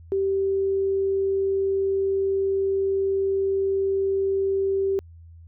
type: tone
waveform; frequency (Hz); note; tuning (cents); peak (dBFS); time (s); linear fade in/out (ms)
sine; 389.3; G4; -12; -20; 0.12-4.99; 0
effects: added 83 Hz sine -43 dBFS peak until 5.47 s